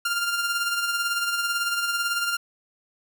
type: tone with tremolo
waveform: sawtooth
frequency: 1396.9 Hz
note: F6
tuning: in tune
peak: -18 dBFS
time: 0.05-2.37 s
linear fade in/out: 5 ms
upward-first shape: sine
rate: 18 Hz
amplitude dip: 45%
effects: none